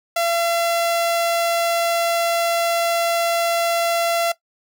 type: tone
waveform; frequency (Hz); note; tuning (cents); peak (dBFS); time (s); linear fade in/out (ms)
sawtooth; 679; F5; -49; -14; 0.16-4.32; 5
effects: noise-tail reverb RT60 0.1 s tail -17 dB re dry